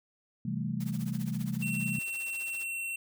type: chord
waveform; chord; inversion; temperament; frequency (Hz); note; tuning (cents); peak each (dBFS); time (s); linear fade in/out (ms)
sine; A minor seventh; first; equal; 130.81 / 164.81 / 196 / 220; C3 / E3 / G3 / A3; 0 / 0 / 0 / 0; -36; 0.45-1.99; 5
type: noise with tremolo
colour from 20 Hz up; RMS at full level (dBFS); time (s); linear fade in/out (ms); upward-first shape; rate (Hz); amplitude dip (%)
white; -46; 0.8-2.64; 5; triangle; 15; 95
type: tone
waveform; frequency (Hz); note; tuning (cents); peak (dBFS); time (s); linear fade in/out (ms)
square; 2716; F7; -49; -34; 1.62-2.96; 5
effects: none